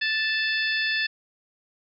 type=harmonic tone with a mistuned harmonic; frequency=879 Hz; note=A5; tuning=2 cents flat; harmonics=2 / 3 / 4 / 5 / 6; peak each=-25 / -29 / -31 / -33 / -35 dBFS; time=0.01-1.07 s; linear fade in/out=10 ms; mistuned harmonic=6; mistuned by=-70 cents; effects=none